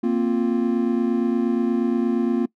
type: chord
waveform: triangle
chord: Bb suspended second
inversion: none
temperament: equal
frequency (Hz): 233.1 / 261.6 / 349.2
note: Bb3 / C4 / F4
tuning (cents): 0 / 0 / 0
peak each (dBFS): -19 / -22 / -22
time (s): 0.03-2.46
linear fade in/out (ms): 10
effects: noise-tail reverb RT60 0.1 s tail -22 dB re dry